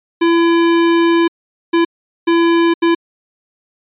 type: tone bursts at uneven times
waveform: square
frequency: 336.5 Hz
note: E4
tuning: 36 cents sharp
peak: -10 dBFS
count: 4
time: 0.21-1.28 / 1.73-1.85 / 2.27-2.74 / 2.82-2.95 s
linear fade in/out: 10 ms
effects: resampled to 8000 Hz